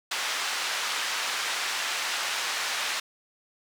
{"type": "band-pass noise", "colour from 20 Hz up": "pink", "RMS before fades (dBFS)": -30, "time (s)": [0.11, 3], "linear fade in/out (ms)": 5, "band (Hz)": [1200, 6300], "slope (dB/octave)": 12, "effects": []}